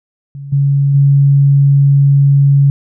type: tone with level steps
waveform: sine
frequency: 140 Hz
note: C#3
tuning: 18 cents sharp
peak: -24 / -8 / -5 dBFS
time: 0.35-2.7 s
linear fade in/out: 0 ms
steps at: 0.52 / 0.94 s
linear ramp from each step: 10 ms
effects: none